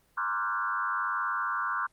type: tone with frequency modulation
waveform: sine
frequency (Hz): 1266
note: D#6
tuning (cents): +30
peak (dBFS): -27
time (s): 0.17-1.87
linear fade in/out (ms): 10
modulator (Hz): 101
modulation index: 2.6
effects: pink hiss -67 dBFS RMS until 1.92 s + Opus 32 kbps